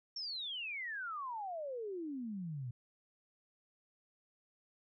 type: exponential sweep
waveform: sine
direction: down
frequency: 5550 to 116.54 Hz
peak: -39 dBFS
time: 0.16-2.71 s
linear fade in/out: 5 ms
effects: none